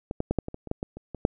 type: clicks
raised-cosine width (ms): 2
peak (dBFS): -17 / -13 / -11 / -10 / -20 / -23 / -25 / -13 / -16 / -26 / -22 / -6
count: 12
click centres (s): 0.111 / 0.204 / 0.31 / 0.387 / 0.484 / 0.544 / 0.673 / 0.714 / 0.829 / 0.97 / 1.147 / 1.251
effects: none